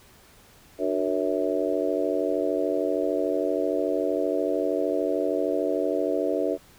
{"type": "harmonic tone with a mistuned harmonic", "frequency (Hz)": 93.2, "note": "F#2", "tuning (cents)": 13, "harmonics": [3, 4, 5, 6, 7], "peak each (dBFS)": [-29, -29, -29, -29, -29], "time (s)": [0.78, 6.58], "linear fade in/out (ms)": 50, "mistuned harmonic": 3, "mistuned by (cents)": 110, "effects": ["pink hiss -54 dBFS RMS until 6.78 s"]}